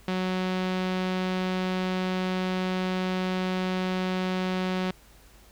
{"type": "tone with low-pass filter", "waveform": "sawtooth", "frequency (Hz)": 185, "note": "F#3", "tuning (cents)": 0, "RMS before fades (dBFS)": -28, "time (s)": [0.08, 4.91], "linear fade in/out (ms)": 2, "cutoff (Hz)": 3700, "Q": 1.3, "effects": ["added 50 Hz sine -54 dBFS peak until 5.51 s", "pink hiss -56 dBFS RMS until 5.51 s"]}